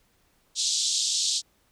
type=band-pass noise; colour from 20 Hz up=pink; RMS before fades=-26 dBFS; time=0.55-1.42 s; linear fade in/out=50 ms; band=3500 to 8000 Hz; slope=48 dB/octave; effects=pink hiss -66 dBFS RMS until 1.71 s